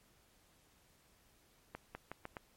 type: accelerating click train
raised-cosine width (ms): 0.5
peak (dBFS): -28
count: 5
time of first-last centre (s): 1.75-2.368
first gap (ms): 200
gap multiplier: 0.83
effects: pink hiss -69 dBFS RMS until 2.56 s + MP3 64 kbps